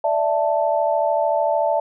sine chord, D suspended second, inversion none, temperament just, 587.3 / 660.7 / 881 Hz, D5 / E5 / A5, 0 / +4 / +2 cents, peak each -21 / -20 / -22 dBFS, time 0.04-1.8 s, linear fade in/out 5 ms, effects none

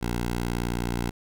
10% pulse tone, 59.2 Hz, A#1, 27 cents sharp, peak -18 dBFS, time 0.01-1.11 s, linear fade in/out 20 ms, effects none

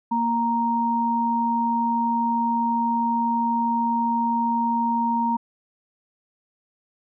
sine tone pair together, 233.1 / 932.3 Hz, A#3 / A#5, 0 / 0 cents, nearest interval 2 octaves, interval 2400 cents, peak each -24 / -21 dBFS, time 0.11-5.37 s, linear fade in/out 10 ms, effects none

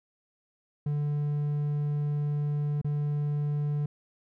triangle tone with dropouts, 146.83 Hz, D3, in tune, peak -24 dBFS, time 0.86-3.86 s, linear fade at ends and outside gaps 5 ms, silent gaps 2.815-2.845 s, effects none

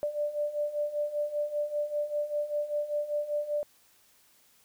sine beating tone pair, 587.3 / 592.4 Hz, D5 / D5, 0 / +15 cents, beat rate 5.1 Hz, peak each -34 / -30 dBFS, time 0.03-3.63 s, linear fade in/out 0 ms, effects white hiss -63 dBFS RMS until 4.64 s

